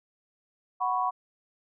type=chord; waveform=sine; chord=F# suspended fourth; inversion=none; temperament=equal; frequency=740 / 987.8 / 1108.7 Hz; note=F#5 / B5 / C#6; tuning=0 / 0 / 0 cents; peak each=-29 dBFS; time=0.8-1.11 s; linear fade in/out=20 ms; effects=none